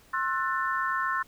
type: chord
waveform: sine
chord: F# half-diminished seventh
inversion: second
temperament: just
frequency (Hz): 1065.6 / 1332 / 1480 / 1776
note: C6 / E6 / F#6 / A6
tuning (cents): +31 / +18 / 0 / +16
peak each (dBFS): -29 / -32 / -33 / -32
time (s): 0.13-1.23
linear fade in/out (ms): 10
effects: pink hiss -58 dBFS RMS until 1.27 s